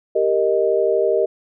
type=chord; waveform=sine; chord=Eb major; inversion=first; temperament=equal with one note detuned; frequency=394 / 466.2 / 622.3 Hz; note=G4 / Bb4 / Eb5; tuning=+9 / 0 / 0 cents; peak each=-19 dBFS; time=0.15-1.26 s; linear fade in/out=10 ms; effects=none